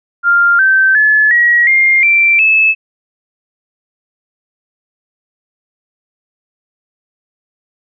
sine tone with pitch steps, 1396.9 / 1550 / 1719.8 / 1908.2 / 2117 / 2349 / 2607 Hz, F6 / G6 / A6 / A#6 / C7 / D7 / E7, 0 / -20 / -40 / +40 / +20 / 0 / -20 cents, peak -6 dBFS, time 0.23-2.75 s, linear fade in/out 50 ms, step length 360 ms, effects none

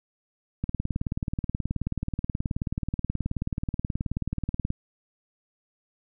click train, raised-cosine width 5 ms, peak -15 dBFS, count 77, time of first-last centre 0.64-4.704 s, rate 18.7 Hz, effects none

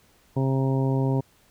harmonic tone, 133.7 Hz, C3, 38 cents sharp, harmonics 1 / 2 / 3 / 4 / 5 / 6 / 7, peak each -22 / -27 / -30 / -34 / -38 / -41 / -36 dBFS, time 0.36-1.21 s, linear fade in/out 10 ms, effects pink hiss -60 dBFS RMS until 1.5 s

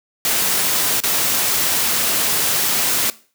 white noise with dropouts, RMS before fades -18 dBFS, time 0.25-3.1 s, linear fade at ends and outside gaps 1 ms, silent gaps 1.003-1.036 s, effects noise-tail reverb RT60 0.4 s tail -19 dB re dry + high-pass 100 Hz 12 dB/octave

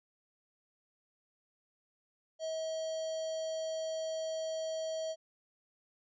square tone with notch filter, 640 Hz, D#5, 49 cents sharp, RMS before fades -37 dBFS, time 2.39-5.16 s, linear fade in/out 50 ms, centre 1800 Hz, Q 0.9, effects resampled to 16000 Hz

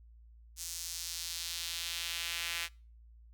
sawtooth tone with high-pass filter sweep, 169.6 Hz, E3, 50 cents sharp, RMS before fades -39 dBFS, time 0.56-2.69 s, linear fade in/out 50 ms, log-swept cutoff 6400 to 2300 Hz, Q 1.5, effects noise-tail reverb RT60 0.4 s tail -26 dB re dry + added 57 Hz sine -54 dBFS peak until 3.33 s

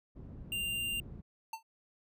white low-pass noise, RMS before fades -47 dBFS, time 0.15-1.22 s, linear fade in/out 20 ms, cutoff 150 Hz, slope 12 dB/octave
square tone, 2788 Hz, F7, 4 cents flat, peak -34 dBFS, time 0.52-1 s, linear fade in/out 2 ms
square tone with exponential decay, 896 Hz, A5, 31 cents sharp, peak -35 dBFS, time 1.53-1.63 s, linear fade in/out 5 ms, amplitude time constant 21 ms
effects none

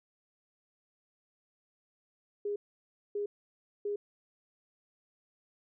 sine tone bursts, 410.2 Hz, G#4, 21 cents flat, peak -31 dBFS, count 3, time 2.45-3.96 s, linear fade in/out 5 ms, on 110 ms, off 590 ms, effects none

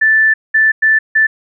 sine tone bursts at uneven times, 1760 Hz, A6, in tune, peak -7 dBFS, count 4, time 0.01-0.34 / 0.54-0.72 / 0.82-0.99 / 1.15-1.27 s, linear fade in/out 10 ms, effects none

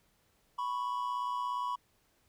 triangle tone pair together, 987.9 / 1105 Hz, B5 / C#6, 0 / -6 cents, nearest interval major second, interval 194 cents, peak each -32 / -35 dBFS, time 0.58-1.76 s, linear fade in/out 10 ms, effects pink hiss -71 dBFS RMS until 2.28 s

